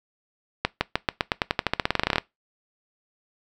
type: accelerating click train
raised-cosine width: 0.3 ms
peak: -4 dBFS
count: 22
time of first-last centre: 0.65-2.182 s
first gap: 160 ms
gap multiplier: 0.91
effects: noise-tail reverb RT60 0.2 s tail -22 dB re dry

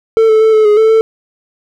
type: tone with pitch steps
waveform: triangle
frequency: 447 / 436.8 / 441.3 / 433.5 / 418.4 / 441.2 / 444.6 Hz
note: A4 / A4 / A4 / A4 / G#4 / A4 / A4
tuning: +27 / -13 / +5 / -26 / +13 / +5 / +18 cents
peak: -3 dBFS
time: 0.17-1.01 s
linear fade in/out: 0 ms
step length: 120 ms
effects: none

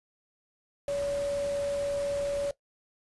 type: tone in noise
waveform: sine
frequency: 568 Hz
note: C#5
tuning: 42 cents sharp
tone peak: -27 dBFS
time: 0.88-2.51 s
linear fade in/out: 2 ms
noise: pink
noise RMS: -43 dBFS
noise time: 0.88-2.51 s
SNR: +13 dB
effects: noise-tail reverb RT60 0.1 s tail -17 dB re dry + resampled to 24000 Hz

